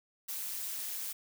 blue noise with amplitude modulation, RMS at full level -35 dBFS, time 0.28-1.13 s, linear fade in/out 10 ms, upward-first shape sine, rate 208 Hz, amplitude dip 80%, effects none

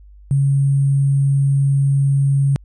sine tone with sample-and-hold, 138.59 Hz, C#3, in tune, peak -12 dBFS, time 0.31-2.56 s, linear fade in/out 0 ms, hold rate 8820 Hz, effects added 50 Hz sine -40 dBFS peak until 2.64 s + resampled to 22050 Hz

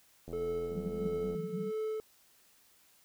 click train, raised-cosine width 2 ms, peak -32 dBFS, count 91, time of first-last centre 0.28-1.348 s, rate 84.3 Hz
triangle tone with tremolo, 435.3 Hz, A4, 19 cents flat, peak -30 dBFS, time 0.33-2 s, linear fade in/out 0 ms, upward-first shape sine, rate 1.5 Hz, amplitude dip 55%
pink band-pass noise, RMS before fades -40 dBFS, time 0.7-1.72 s, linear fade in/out 20 ms, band 170 to 200 Hz, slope 96 dB/octave
effects white hiss -65 dBFS RMS until 3.04 s

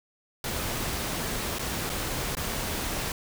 pink noise with dropouts, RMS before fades -31 dBFS, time 0.44-3.12 s, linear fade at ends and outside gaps 2 ms, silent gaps 1.586-1.593 / 1.895-1.899 / 2.352-2.369 s, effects none

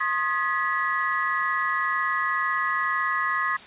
sine tone cluster, 1073 / 1235 / 1689 / 1947 Hz, C6 / D#6 / G#6 / B6, +43 / -13 / +29 / -25 cents, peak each -28 dBFS, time 0-3.57 s, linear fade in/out 10 ms, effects white hiss -44 dBFS RMS until 3.66 s + resampled to 8000 Hz

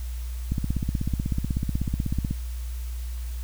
click train, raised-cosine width 5 ms, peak -13 dBFS, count 30, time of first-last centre 0.52-2.31 s, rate 16.2 Hz, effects added 60 Hz sine -29 dBFS peak until 3.43 s + white hiss -48 dBFS RMS until 3.43 s

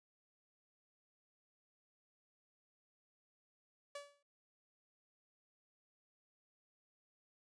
sawtooth tone with exponential decay, 573 Hz, D5, 43 cents flat, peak -39 dBFS, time 3.95-4.23 s, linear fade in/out 5 ms, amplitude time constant 59 ms, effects noise-tail reverb RT60 0.1 s tail -24 dB re dry + resampled to 22050 Hz

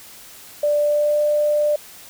sine tone with pitch glide, 589 to 594.8 Hz, D5 to D5, +5 to +22 cents, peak -15 dBFS, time 0.63-1.76 s, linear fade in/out 5 ms, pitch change +17 cents, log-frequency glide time 0.8-1.21 s, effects white hiss -42 dBFS RMS until 2.09 s

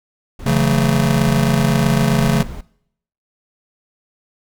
brown noise, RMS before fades -29 dBFS, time 0.39-2.61 s, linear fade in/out 5 ms
square chord, F# minor seventh, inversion second, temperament just, 138.75 / 166.5 / 185 / 222 Hz, C#3 / E3 / F#3 / A3, +2 / +18 / 0 / +16 cents, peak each -17 / -21 / -22 / -20 dBFS, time 0.46-2.43 s, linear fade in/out 5 ms
effects noise-tail reverb RT60 0.7 s tail -22 dB re dry

